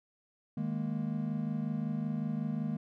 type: chord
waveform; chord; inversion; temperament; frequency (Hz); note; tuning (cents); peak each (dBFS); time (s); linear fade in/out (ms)
triangle; D# suspended fourth; none; equal; 155.56 / 207.7 / 233.1; D#3 / G#3 / A#3; 0 / 0 / 0; -34; 0.57-2.77; 5
effects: none